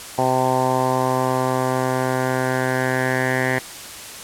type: tone with low-pass filter sweep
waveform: 10% pulse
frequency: 129.1 Hz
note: C3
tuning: 23 cents flat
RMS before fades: -20 dBFS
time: 0.18-3.59 s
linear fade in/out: 5 ms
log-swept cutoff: 850 to 1900 Hz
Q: 4.2
effects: white hiss -35 dBFS RMS until 4.23 s + low-pass 11000 Hz 12 dB/octave